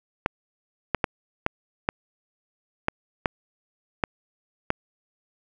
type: clicks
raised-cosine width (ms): 0.5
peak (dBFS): -6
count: 9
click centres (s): 0.261 / 0.947 / 1.042 / 1.464 / 1.889 / 2.884 / 3.258 / 4.038 / 4.704
effects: none

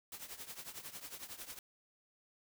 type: noise with tremolo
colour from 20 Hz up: white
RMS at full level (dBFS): -45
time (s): 0.12-1.59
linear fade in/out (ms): 2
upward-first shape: triangle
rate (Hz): 11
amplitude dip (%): 85
effects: none

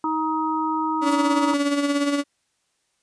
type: harmonic tone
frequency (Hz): 314.8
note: D#4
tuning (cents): +20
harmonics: 1 / 3 / 4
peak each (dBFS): -25 / -24 / -28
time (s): 0.04-1.54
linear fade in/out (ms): 2
type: tone with tremolo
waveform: 35% pulse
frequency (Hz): 285.4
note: D4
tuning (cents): -49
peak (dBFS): -16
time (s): 1.01-2.24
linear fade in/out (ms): 50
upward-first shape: sine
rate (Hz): 17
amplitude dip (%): 50
type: noise with exponential growth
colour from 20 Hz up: violet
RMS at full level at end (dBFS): -25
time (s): 1.03-1.13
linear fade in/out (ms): 0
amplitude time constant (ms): 20
effects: white hiss -70 dBFS RMS until 3.02 s + resampled to 22050 Hz

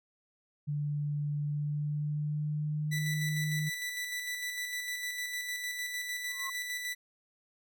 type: tone with pitch glide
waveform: sine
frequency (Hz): 146.83 to 152.18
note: D3 to D#3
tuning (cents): 0 to -38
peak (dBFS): -30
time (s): 0.67-3.7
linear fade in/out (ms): 20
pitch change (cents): +62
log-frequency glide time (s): 1.42-3.1
type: tone with tremolo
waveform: sawtooth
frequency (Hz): 1975.5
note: B6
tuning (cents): 0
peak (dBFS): -30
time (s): 2.91-6.95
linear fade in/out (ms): 20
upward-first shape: square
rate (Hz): 6.6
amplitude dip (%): 35
type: tone with exponential growth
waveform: sine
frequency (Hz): 1073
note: C6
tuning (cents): +43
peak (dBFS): -35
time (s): 6.24-6.5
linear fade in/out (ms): 5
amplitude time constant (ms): 56
effects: none

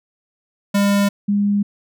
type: tone pair in turn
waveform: square / sine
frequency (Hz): 201.2 / 203.4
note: G3 / G#3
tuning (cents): +45 / -36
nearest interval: unison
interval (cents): 19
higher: second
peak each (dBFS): -14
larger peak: neither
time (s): 0.74-1.09 / 1.28-1.63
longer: neither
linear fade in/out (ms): 10
effects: none

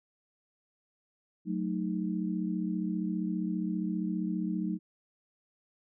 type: chord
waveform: sine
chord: D# diminished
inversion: first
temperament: equal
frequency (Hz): 185 / 220 / 311.1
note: F#3 / A3 / D#4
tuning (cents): 0 / 0 / 0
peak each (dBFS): -32 / -35 / -35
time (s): 1.45-4.79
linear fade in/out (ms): 50
effects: none

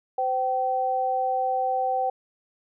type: tone pair together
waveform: sine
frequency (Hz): 513.9 / 770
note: C5 / G5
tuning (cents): -31 / -31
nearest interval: perfect fifth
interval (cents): 700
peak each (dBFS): -28 / -23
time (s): 0.18-2.1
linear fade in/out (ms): 5
effects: none

